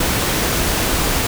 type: noise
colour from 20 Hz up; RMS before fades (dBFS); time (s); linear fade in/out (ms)
pink; -18; 0-1.27; 5
effects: none